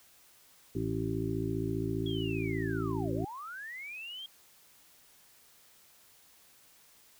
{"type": "harmonic tone", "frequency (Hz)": 55, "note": "A1", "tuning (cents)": 0, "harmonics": [1, 2, 3, 5, 6, 7], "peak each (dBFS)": [-43, -36, -38, -37, -37, -37], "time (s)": [0.75, 3.25], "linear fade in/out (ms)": 5}
{"type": "linear two-way sweep", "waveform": "sine", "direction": "down then up", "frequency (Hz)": [3357, 480, 3249], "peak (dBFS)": -40, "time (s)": [2.06, 4.26], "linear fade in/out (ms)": 2, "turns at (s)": 3.13}
{"effects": ["white hiss -61 dBFS RMS until 7.19 s"]}